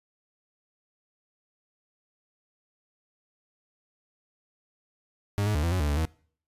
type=tone with pitch steps; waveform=40% pulse; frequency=101.8 / 105.7 / 74.6 / 84.7 / 92.1 / 73.7 / 72.5 / 79.9 Hz; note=G#2 / G#2 / D2 / E2 / F#2 / D2 / D2 / D#2; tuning=-34 / +31 / +28 / +48 / -7 / +7 / -22 / +47 cents; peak=-23 dBFS; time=5.38-6.052 s; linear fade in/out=0 ms; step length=84 ms; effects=noise-tail reverb RT60 0.5 s tail -23 dB re dry + resampled to 32000 Hz